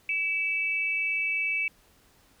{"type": "tone pair together", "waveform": "sine", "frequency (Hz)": [2294, 2637], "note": ["D7", "E7"], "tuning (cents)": [-41, 0], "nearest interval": "major second", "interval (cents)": 241, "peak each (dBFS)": -28, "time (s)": [0.09, 1.68], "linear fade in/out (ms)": 2, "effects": ["pink hiss -61 dBFS RMS until 2.4 s"]}